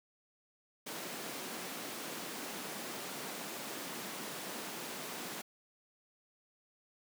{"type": "high-pass noise", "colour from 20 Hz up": "pink", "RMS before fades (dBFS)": -43, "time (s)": [0.86, 5.42], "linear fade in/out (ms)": 10, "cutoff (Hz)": 190, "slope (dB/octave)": 24, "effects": []}